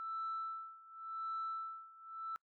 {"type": "tone with tremolo", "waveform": "sine", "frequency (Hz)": 1324, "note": "E6", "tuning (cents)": 7, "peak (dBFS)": -36, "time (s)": [0, 2.36], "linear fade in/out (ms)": 0, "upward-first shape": "sine", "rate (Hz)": 0.9, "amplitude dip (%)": 90, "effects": ["noise-tail reverb RT60 0.1 s tail -26 dB re dry", "tanh soft clip ceiling -34 dBFS"]}